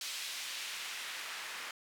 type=noise with band-pass filter sweep; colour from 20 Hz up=white; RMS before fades=-42 dBFS; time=0.01-1.71 s; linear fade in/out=2 ms; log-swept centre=3700 to 1600 Hz; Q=0.98; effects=none